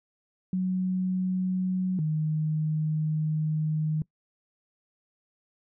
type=tone pair in turn; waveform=sine; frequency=185 / 154.99 Hz; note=F#3 / D#3; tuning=0 / -6 cents; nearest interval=minor third; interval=306 cents; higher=first; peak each=-24 dBFS; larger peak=neither; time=0.53-1.99 / 1.99-4.02 s; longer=second; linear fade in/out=2 ms; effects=noise-tail reverb RT60 0.1 s tail -22 dB re dry